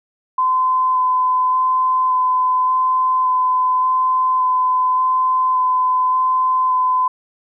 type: tone with vibrato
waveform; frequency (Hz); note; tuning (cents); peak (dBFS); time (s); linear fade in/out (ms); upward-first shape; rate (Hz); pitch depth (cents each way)
sine; 1021; C6; -43; -13; 0.38-7.08; 5; square; 0.87; 8
effects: none